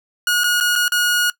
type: tone with dropouts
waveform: sawtooth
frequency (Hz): 1445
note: F#6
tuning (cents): -41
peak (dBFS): -11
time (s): 0.27-1.3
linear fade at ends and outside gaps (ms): 2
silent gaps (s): 0.436-0.441 / 0.602-0.608 / 0.755-0.759 / 0.881-0.92
effects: noise-tail reverb RT60 0.1 s tail -19 dB re dry